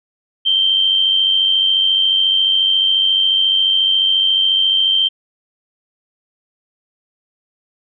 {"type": "tone with amplitude modulation", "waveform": "sine", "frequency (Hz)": 3136, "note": "G7", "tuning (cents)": 0, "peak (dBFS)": -9, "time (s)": [0.45, 5.09], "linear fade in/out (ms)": 20, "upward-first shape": "sine", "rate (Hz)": 94.2, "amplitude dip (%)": 50, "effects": []}